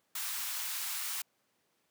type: high-pass noise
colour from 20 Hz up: white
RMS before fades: -37 dBFS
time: 0.15-1.22 s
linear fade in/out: 5 ms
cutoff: 910 Hz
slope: 24 dB/octave
effects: pink hiss -75 dBFS RMS until 1.9 s + high-pass 200 Hz 12 dB/octave